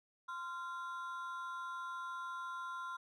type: ring-modulated tone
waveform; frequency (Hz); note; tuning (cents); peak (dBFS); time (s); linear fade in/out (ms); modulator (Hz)
triangle; 1210; D#6; -49; -36; 0.28-2.97; 10; 173
effects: none